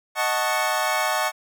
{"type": "chord", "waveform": "25% pulse", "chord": "D# half-diminished seventh", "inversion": "none", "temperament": "equal", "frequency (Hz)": [622.3, 740, 880, 1108.7], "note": ["D#5", "F#5", "A5", "C#6"], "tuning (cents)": [0, 0, 0, 0], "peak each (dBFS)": -23, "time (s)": [0.15, 1.32], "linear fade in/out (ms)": 50, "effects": []}